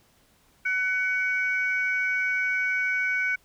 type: tone pair together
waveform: sine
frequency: 1500 / 2247 Hz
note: F#6 / C#7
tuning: +23 / +23 cents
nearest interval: perfect fifth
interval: 700 cents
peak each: -25 dBFS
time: 0.65-3.36 s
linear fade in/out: 10 ms
effects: tanh soft clip ceiling -16 dBFS + pink hiss -62 dBFS RMS until 3.44 s